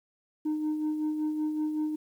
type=tone with tremolo; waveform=sine; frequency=306.6 Hz; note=D#4; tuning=25 cents flat; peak=-23 dBFS; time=0.45-1.96 s; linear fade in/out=10 ms; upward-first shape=sine; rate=5.3 Hz; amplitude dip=50%; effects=tanh soft clip ceiling -25 dBFS + 10-bit